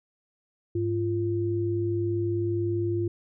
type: tone pair together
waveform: sine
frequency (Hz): 103.28 / 345.1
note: G#2 / F4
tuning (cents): -9 / -21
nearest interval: octave + major sixth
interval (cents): 2088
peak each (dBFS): -28 / -26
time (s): 0.75-3.08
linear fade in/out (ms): 5
effects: none